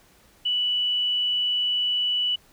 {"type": "tone", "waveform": "sine", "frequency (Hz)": 2960, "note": "F#7", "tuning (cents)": 0, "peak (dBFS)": -21, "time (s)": [0.45, 2.36], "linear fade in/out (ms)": 10, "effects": ["pink hiss -57 dBFS RMS until 2.52 s"]}